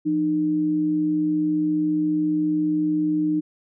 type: tone pair together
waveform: sine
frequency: 171.5 / 305.8 Hz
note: F3 / D#4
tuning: -31 / -30 cents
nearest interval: minor seventh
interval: 1001 cents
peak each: -30 / -19 dBFS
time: 0.05-3.41 s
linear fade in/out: 20 ms
effects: none